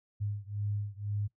sine beating tone pair, 102.1 / 104.1 Hz, G#2 / G#2, -29 / +5 cents, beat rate 2 Hz, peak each -35 / -36 dBFS, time 0.2-1.28 s, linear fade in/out 20 ms, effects noise-tail reverb RT60 0.1 s tail -19 dB re dry

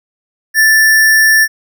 sine tone with sample-and-hold, 1760 Hz, A6, in tune, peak -5 dBFS, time 0.54-1.48 s, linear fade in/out 50 ms, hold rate 7350 Hz, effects none

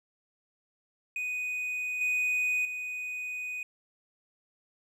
triangle tone with level steps, 2489 Hz, D#7, in tune, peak -29 / -24 / -32 dBFS, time 1.16-3.63 s, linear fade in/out 2 ms, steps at 2.01 / 2.65 s, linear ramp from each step 2 ms, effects none

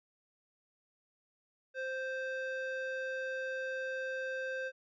square tone with band-pass filter, 523 Hz, C5, 1 cent flat, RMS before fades -38 dBFS, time 1.74-4.72 s, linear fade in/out 50 ms, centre 1200 Hz, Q 2.1, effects resampled to 16000 Hz

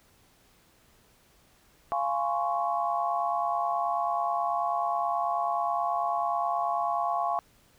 sine chord, Db major seventh, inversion first, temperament just, 693 / 831.5 / 1039.4 / 1108.7 Hz, F5 / Ab5 / C6 / Db6, -14 / +2 / -12 / 0 cents, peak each -29 / -31 / -35 / -31 dBFS, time 1.92-7.39 s, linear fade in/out 0 ms, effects pink hiss -62 dBFS RMS until 7.78 s

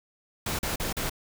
pink noise bursts, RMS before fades -30 dBFS, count 4, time 0.46-1.097 s, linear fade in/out 5 ms, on 130 ms, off 39 ms, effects none

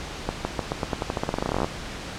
accelerating click train, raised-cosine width 1 ms, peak -10 dBFS, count 24, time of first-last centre 0.29-1.645 s, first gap 160 ms, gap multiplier 0.89, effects pink hiss -35 dBFS RMS until 2.18 s + low-pass 6000 Hz 12 dB/octave

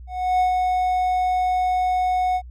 triangle tone with ADSR envelope, 734 Hz, F#5, 14 cents flat, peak -13 dBFS, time 0.07-2.42 s, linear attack 330 ms, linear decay 110 ms, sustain -3 dB, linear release 63 ms, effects added 61 Hz sine -36 dBFS peak until 2.5 s

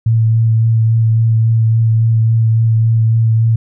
sine tone with vibrato, 112.8 Hz, A2, 44 cents sharp, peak -8 dBFS, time 0.06-3.56 s, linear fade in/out 5 ms, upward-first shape sine, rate 3.6 Hz, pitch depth 16 cents each way, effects none

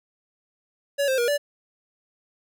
square tone with pitch steps, 565 / 526 / 477.1 / 580 Hz, C#5 / C5 / A#4 / D5, +33 / +9 / +40 / -22 cents, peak -21 dBFS, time 0.98-1.38 s, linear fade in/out 20 ms, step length 100 ms, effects none

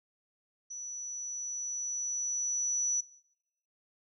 sine tone with level ramp, 5920 Hz, F#8, in tune, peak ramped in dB -39 to -27 dBFS, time 0.7-3.01 s, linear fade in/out 10 ms, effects noise-tail reverb RT60 0.9 s tail -23 dB re dry

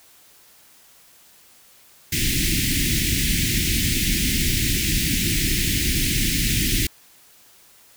pink band-stop noise, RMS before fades -21 dBFS, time 2.12-6.87 s, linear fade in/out 5 ms, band 340 to 1900 Hz, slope 48 dB/octave, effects white hiss -52 dBFS RMS until 7.96 s

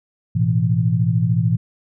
sine chord, A suspended second, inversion none, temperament equal with one note detuned, 110 / 123.47 / 166.73 Hz, A2 / B2 / E3, 0 / 0 / +20 cents, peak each -19 dBFS, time 0.35-1.57 s, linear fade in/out 10 ms, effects none

